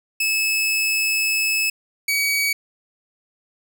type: tone pair in turn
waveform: sawtooth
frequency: 2600 / 2265 Hz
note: E7 / C#7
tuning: -24 / +37 cents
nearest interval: major second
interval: 239 cents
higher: first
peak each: -15 dBFS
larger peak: neither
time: 0.2-1.7 / 2.08-2.53 s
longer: first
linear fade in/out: 5 ms
effects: none